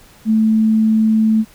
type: tone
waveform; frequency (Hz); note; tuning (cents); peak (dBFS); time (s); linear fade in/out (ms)
sine; 219.4; A3; -5; -10; 0.25-1.45; 50
effects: pink hiss -46 dBFS RMS until 1.54 s